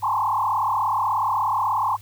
sine tone with frequency modulation, 964 Hz, B5, 42 cents flat, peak -19 dBFS, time 0.02-1.97 s, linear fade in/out 20 ms, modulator 36.6 Hz, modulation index 3.9, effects added 102 Hz sine -43 dBFS peak until 2.01 s + white hiss -51 dBFS RMS until 2.01 s

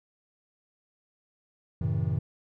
triangle chord, F# diminished seventh, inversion none, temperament just, 92.5 / 111 / 133.2 / 159.84 Hz, F#2 / A2 / C3 / Eb3, 0 / +16 / +31 / +47 cents, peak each -29 dBFS, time 1.81-2.19 s, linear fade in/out 5 ms, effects none

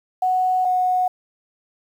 sine tone pair in turn, 740 / 734 Hz, F#5 / F#5, 0 / -14 cents, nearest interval unison, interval 14 cents, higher first, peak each -16 dBFS, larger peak neither, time 0.22-0.65 / 0.65-1.08 s, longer neither, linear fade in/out 5 ms, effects 8-bit

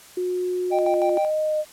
sine tone with pitch glide, 362.4 to 353.1 Hz, F#4 to F4, -36 to +19 cents, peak -22 dBFS, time 0.17-1.18 s, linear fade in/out 5 ms, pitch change -45 cents, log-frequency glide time 0.79-0.86 s
sine tone with vibrato, 615 Hz, D#5, 20 cents flat, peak -20 dBFS, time 0.7-1.65 s, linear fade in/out 50 ms, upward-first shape sine, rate 1.8 Hz, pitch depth 11 cents each way
triangle tone with tremolo, 784 Hz, G5, in tune, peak -21 dBFS, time 0.71-1.31 s, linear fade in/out 20 ms, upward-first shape square, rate 6.5 Hz, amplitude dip 75%
effects white hiss -47 dBFS RMS until 1.72 s + low-pass 12000 Hz 12 dB/octave

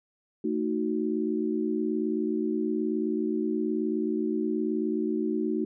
sine chord, D# diminished, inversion second, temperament equal with one note detuned, 223.2 / 311.1 / 370 Hz, A3 / D#4 / F#4, +25 / 0 / 0 cents, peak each -30 / -29 / -30 dBFS, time 0.44-5.65 s, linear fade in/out 5 ms, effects none

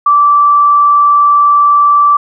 sine tone, 1164 Hz, D6, 16 cents flat, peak -4 dBFS, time 0.06-2.17 s, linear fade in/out 5 ms, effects none

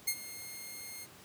5% pulse tone with ADSR envelope, 2133 Hz, C7, 33 cents sharp, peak -17 dBFS, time 0.07-1.07 s, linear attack 12 ms, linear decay 62 ms, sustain -16 dB, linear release 40 ms, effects pink hiss -55 dBFS RMS until 1.24 s + high-pass 100 Hz 12 dB/octave

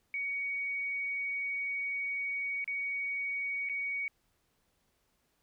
sine tone with dropouts, 2244 Hz, C#7, 21 cents sharp, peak -32 dBFS, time 0.14-4.08 s, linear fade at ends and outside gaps 1 ms, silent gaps 2.643-2.677 / 3.689-3.696 s, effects pink hiss -75 dBFS RMS until 5.42 s

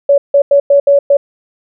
sine tone bursts at uneven times, 565 Hz, C#5, 33 cents sharp, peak -4 dBFS, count 6, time 0.09-0.18 / 0.34-0.42 / 0.51-0.6 / 0.7-0.8 / 0.87-0.99 / 1.1-1.17 s, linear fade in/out 5 ms, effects none

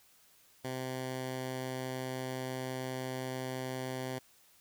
10% pulse tone, 129.4 Hz, C3, 19 cents flat, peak -28 dBFS, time 0.64-4.19 s, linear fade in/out 10 ms, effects white hiss -64 dBFS RMS until 4.6 s

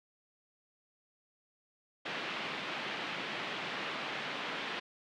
white band-pass noise, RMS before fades -39 dBFS, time 2.05-4.8 s, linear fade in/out 10 ms, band 150 to 3200 Hz, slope 24 dB/octave, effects none

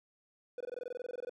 triangle tone bursts, 493.9 Hz, B4, in tune, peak -35 dBFS, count 16, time 0.58-1.295 s, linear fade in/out 2 ms, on 25 ms, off 21 ms, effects none

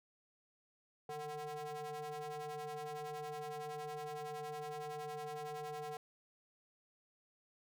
square ring-modulated tone, 148.4 Hz, D3, 18 cents sharp, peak -40 dBFS, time 1.09-5.97 s, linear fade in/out 2 ms, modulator 599 Hz, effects none

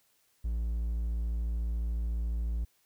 triangle tone, 57 Hz, A#1, 38 cents flat, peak -27 dBFS, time 0.44-2.65 s, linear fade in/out 10 ms, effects white hiss -70 dBFS RMS until 2.85 s

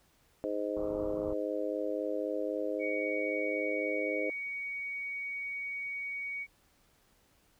harmonic tone, 103.83 Hz, G#2, in tune, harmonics 3 / 4 / 5 / 6, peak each -37 / -38 / -35 / -38 dBFS, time 0.44-4.3 s, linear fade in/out 0 ms
pink low-pass noise, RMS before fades -44 dBFS, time 0.76-1.34 s, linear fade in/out 10 ms, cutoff 1300 Hz, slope 96 dB/octave
sine tone, 2245 Hz, C#7, 21 cents sharp, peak -35 dBFS, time 2.79-6.47 s, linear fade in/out 50 ms
effects pink hiss -68 dBFS RMS until 7.59 s

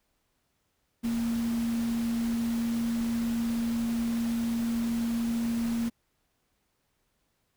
sine tone in noise, 232.1 Hz, A#3, 7 cents flat, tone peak -26 dBFS, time 1.03-5.9 s, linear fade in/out 20 ms, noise pink, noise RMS -42 dBFS, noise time 1.03-5.9 s, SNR +13 dB, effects pink hiss -75 dBFS RMS until 7.56 s

